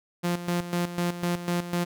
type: tone with tremolo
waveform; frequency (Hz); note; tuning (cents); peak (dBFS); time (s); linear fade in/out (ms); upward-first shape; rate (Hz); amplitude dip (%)
sawtooth; 174.61; F3; 0; -20; 0.23-1.85; 20; square; 4; 70
effects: none